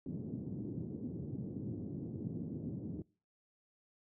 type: band-pass noise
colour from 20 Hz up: pink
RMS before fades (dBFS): -42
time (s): 0.06-3.02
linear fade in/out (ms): 2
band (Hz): 110 to 330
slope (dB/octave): 24
effects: noise-tail reverb RT60 0.4 s tail -25 dB re dry